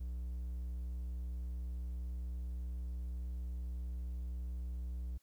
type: tone with hard clipping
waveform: triangle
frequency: 61.74 Hz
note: B1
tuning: in tune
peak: -39 dBFS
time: 0-5.18 s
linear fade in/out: 10 ms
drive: 6 dB
effects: white hiss -75 dBFS RMS until 5.22 s